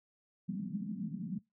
pink band-pass noise, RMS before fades -39 dBFS, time 0.48-1.39 s, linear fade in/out 5 ms, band 170 to 220 Hz, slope 48 dB/octave, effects noise-tail reverb RT60 0.2 s tail -24 dB re dry

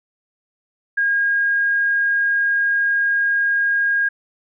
sine tone, 1627 Hz, G#6, 36 cents flat, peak -15 dBFS, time 0.97-4.09 s, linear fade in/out 10 ms, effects none

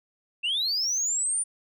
sine linear sweep, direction up, 2637 to 9397 Hz, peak -22 dBFS, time 0.43-1.44 s, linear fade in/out 20 ms, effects tanh soft clip ceiling -22 dBFS

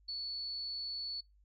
sine tone, 4435 Hz, C#8, in tune, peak -37 dBFS, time 0.08-1.21 s, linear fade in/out 10 ms, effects noise-tail reverb RT60 0.2 s tail -26 dB re dry + added 50 Hz sine -63 dBFS peak until 1.44 s

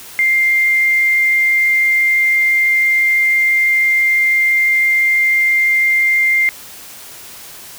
sine tone, 2102 Hz, C7, 7 cents sharp, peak -10 dBFS, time 0.19-6.49 s, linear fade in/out 0 ms, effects white hiss -35 dBFS RMS until 7.78 s

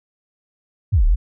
sine exponential two-way sweep, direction down then up, 123.47 to 33.63 to 54.7 Hz, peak -11 dBFS, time 0.92-1.16 s, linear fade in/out 20 ms, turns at 1.06 s, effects none

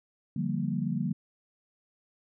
sine chord, G minor seventh, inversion second, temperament equal, 146.83 / 174.61 / 196 / 233.1 Hz, D3 / F3 / G3 / Bb3, 0 / 0 / 0 / 0 cents, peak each -33 dBFS, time 0.36-1.13 s, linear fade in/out 5 ms, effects none

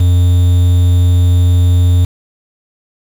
triangle tone with quantisation, 88.7 Hz, F2, 27 cents sharp, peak -4 dBFS, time 0-2.05 s, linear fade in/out 5 ms, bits 5, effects none

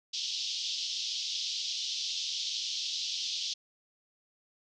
pink band-pass noise, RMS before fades -35 dBFS, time 0.13-3.54 s, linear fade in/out 10 ms, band 3100 to 5900 Hz, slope 48 dB/octave, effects none

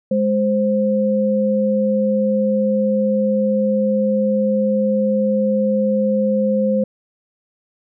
sine tone pair together, 207.7 / 523.3 Hz, G#3 / C5, 0 / 0 cents, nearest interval octave + major third, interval 1600 cents, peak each -17 dBFS, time 0.11-6.84 s, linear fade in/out 5 ms, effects none

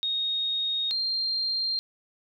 sine tone pair in turn, 3729 / 4186 Hz, A#7 / C8, 0 / 0 cents, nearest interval major second, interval 200 cents, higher second, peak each -25 dBFS, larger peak neither, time 0.03-0.91 / 0.91-1.79 s, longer neither, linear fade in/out 0 ms, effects none

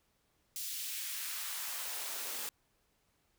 white noise with high-pass filter sweep, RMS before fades -40 dBFS, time 0.56-2.49 s, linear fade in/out 0 ms, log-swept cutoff 4000 to 290 Hz, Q 0.97, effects pink hiss -75 dBFS RMS until 3.38 s

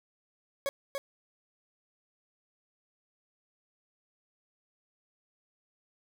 40% pulse tone with echo, 554.4 Hz, C#5, in tune, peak -28 dBFS, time 0.66-0.69 s, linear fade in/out 0 ms, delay 290 ms, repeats 1, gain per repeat -4 dB, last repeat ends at 0.98 s, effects none

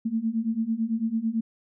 sine beating tone pair, 220 / 229 Hz, A3 / A#3, 0 / -31 cents, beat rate 9 Hz, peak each -28 / -26 dBFS, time 0.05-1.41 s, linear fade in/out 10 ms, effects none

